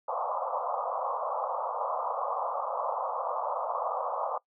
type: band-pass noise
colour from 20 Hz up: white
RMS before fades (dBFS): -32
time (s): 0.08-4.38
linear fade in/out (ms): 5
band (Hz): 500 to 1200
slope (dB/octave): 96
effects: noise-tail reverb RT60 0.1 s tail -22 dB re dry